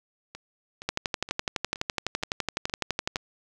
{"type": "two click trains", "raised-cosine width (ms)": 0.2, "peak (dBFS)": [-9, -22], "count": [28, 7], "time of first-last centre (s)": [[0.89, 3.159], [0.35, 3.167]], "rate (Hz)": [11.9, 2.13], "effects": []}